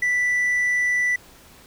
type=tone with hard clipping; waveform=sine; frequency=1974 Hz; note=B6; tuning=1 cent flat; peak=-19 dBFS; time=0.02-1.16 s; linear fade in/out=5 ms; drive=2 dB; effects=pink hiss -49 dBFS RMS until 1.66 s